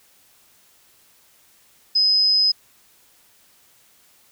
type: tone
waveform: sine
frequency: 5050 Hz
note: D#8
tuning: 25 cents sharp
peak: -14 dBFS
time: 1.95-2.52 s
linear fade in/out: 10 ms
effects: white hiss -56 dBFS RMS until 4.31 s